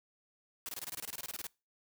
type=noise bursts; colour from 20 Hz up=white; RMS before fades=-41 dBFS; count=16; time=0.66-1.468 s; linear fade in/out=0 ms; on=28 ms; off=24 ms; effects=noise-tail reverb RT60 0.3 s tail -25 dB re dry